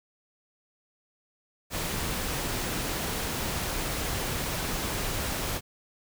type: noise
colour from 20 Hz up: pink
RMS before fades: -31 dBFS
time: 1.7-5.61 s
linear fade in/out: 50 ms
effects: none